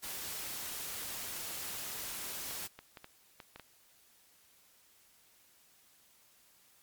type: noise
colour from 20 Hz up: white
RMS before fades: -41 dBFS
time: 0.02-2.68 s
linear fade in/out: 20 ms
type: clicks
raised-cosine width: 0.3 ms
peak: -31 dBFS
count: 10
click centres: 1.507 / 1.748 / 1.867 / 2.51 / 2.79 / 2.972 / 3.044 / 3.402 / 3.56 / 3.597 s
effects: white hiss -65 dBFS RMS until 6.82 s + MP3 96 kbps